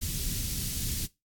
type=band-stop noise; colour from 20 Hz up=pink; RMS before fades=-32 dBFS; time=0.01-1.07 s; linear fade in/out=20 ms; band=160 to 4500 Hz; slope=12 dB/octave; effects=noise-tail reverb RT60 0.2 s tail -18 dB re dry + AAC 64 kbps